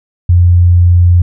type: tone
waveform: sine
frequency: 87.9 Hz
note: F2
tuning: 12 cents sharp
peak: -3 dBFS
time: 0.29-1.22 s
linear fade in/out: 5 ms
effects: none